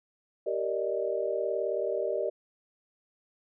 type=chord; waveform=sine; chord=Eb major seventh; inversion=first; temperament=just; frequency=388.9 / 466.7 / 583.4 / 622.3 Hz; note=G4 / Bb4 / D5 / Eb5; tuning=-14 / +2 / -12 / 0 cents; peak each=-33 dBFS; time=0.46-2.3 s; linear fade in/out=10 ms; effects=none